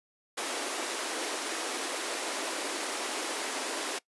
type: high-pass noise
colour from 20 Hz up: pink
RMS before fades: -34 dBFS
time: 0.37-3.99 s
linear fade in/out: 10 ms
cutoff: 280 Hz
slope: 48 dB/octave
effects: noise-tail reverb RT60 0.1 s tail -21 dB re dry + resampled to 24000 Hz